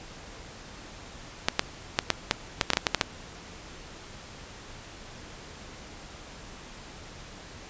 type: clicks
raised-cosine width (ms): 0.2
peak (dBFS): -3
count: 12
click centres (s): 1.485 / 1.594 / 1.989 / 2.103 / 2.311 / 2.612 / 2.703 / 2.734 / 2.771 / 2.868 / 2.947 / 3.012
effects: pink hiss -45 dBFS RMS until 7.69 s + resampled to 16000 Hz